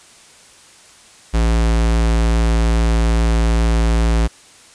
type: tone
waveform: square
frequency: 56.4 Hz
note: A1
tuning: 44 cents sharp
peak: -13 dBFS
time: 1.33-4.28 s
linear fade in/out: 20 ms
effects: white hiss -45 dBFS RMS until 4.74 s + resampled to 22050 Hz